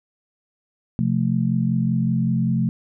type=chord; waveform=sine; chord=F major; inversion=second; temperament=equal with one note detuned; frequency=129.53 / 174.61 / 220 Hz; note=C3 / F3 / A3; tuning=-17 / 0 / 0 cents; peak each=-22 dBFS; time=0.99-2.69 s; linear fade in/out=0 ms; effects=none